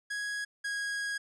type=tone pair in turn; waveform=45% pulse; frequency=1661.2 / 1646.9 Hz; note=G#6 / G#6; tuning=0 / -15 cents; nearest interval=unison; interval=15 cents; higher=first; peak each=-33 / -32 dBFS; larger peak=second; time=0.1-0.45 / 0.64-1.18 s; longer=second; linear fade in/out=10 ms; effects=resampled to 22050 Hz